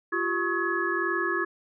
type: tone cluster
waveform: sine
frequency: 345.5 / 387.7 / 1101 / 1276 / 1693 Hz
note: F4 / G4 / C#6 / D#6 / G#6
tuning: -19 / -19 / -12 / +43 / +33 cents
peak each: -30 / -33 / -32 / -34 / -28 dBFS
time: 0.12-1.45 s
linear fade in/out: 10 ms
effects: none